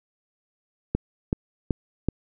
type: click train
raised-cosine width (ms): 3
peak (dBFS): -9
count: 4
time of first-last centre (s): 0.95-2.086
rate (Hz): 2.64
effects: none